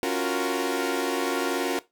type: chord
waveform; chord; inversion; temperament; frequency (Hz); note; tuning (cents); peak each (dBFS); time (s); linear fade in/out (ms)
sawtooth; Gb major seventh; second; equal; 277.2 / 349.2 / 370 / 466.2; Db4 / F4 / Gb4 / Bb4; 0 / 0 / 0 / 0; -26; 0.03-1.79; 0
effects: noise-tail reverb RT60 0.2 s tail -18 dB re dry